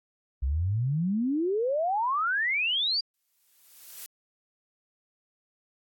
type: exponential sweep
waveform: sine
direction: up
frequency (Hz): 61.74 to 4858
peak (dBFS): -24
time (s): 0.42-3.01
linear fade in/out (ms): 10
type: noise with exponential growth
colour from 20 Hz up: blue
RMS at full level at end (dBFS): -39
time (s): 3.14-4.06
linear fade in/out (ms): 0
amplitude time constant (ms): 200
effects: AAC 64 kbps